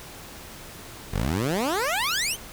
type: exponential sweep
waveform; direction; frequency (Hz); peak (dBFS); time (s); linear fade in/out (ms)
15% pulse; up; 39.76 to 3300; -17; 1.11-2.37; 50
effects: pink hiss -42 dBFS RMS until 2.52 s

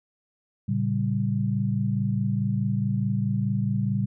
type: chord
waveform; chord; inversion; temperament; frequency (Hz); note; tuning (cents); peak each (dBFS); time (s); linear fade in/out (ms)
sine; G diminished; first; equal with one note detuned; 113.88 / 138.59 / 196; Bb2 / Db3 / G3; -40 / 0 / 0; -26 / -28 / -26; 0.68-4.06; 10
effects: none

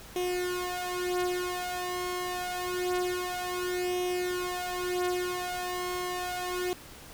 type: tone with flanger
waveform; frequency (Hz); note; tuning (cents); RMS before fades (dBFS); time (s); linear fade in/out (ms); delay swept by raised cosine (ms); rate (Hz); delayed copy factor
sawtooth; 360.2; F#4; -46; -32; 0.16-6.73; 0; 0.33 to 4.63; 0.26; +0.8
effects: pink hiss -48 dBFS RMS until 7.13 s

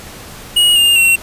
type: tone with pitch steps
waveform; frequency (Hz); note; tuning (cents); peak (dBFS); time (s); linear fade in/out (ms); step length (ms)
square; 2890 / 2814 / 2729; F#7 / F7 / F7; -41 / +12 / -41; -8; 0.56-1.16; 10; 200
effects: pink hiss -33 dBFS RMS until 1.22 s + resampled to 32000 Hz

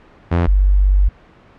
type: tone pair in turn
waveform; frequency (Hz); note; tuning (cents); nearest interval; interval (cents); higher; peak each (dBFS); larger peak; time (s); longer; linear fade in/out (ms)
sawtooth / sine; 85.9 / 48.21; F2 / G1; -28 / -28; minor seventh; 1000; first; -9 / -9; neither; 0.31-0.47 / 0.47-1.09; second; 10
effects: pink hiss -46 dBFS RMS until 1.58 s + low-pass 2000 Hz 12 dB/octave

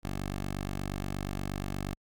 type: tone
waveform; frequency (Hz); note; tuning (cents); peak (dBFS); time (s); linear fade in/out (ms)
10% pulse; 48.43; G1; -20; -25; 0.03-1.95; 20
effects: Opus 48 kbps

